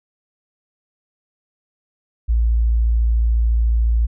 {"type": "tone", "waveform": "sine", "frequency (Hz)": 57, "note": "A#1", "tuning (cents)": -38, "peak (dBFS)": -13, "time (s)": [2.28, 4.07], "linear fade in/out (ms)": 20, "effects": []}